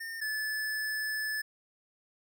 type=tone pair in turn; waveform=square; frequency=1817 / 1734 Hz; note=A#6 / A6; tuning=-45 / -26 cents; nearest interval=minor second; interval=81 cents; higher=first; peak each=-38 / -32 dBFS; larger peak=second; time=0-0.21 / 0.21-1.42 s; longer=second; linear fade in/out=10 ms; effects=none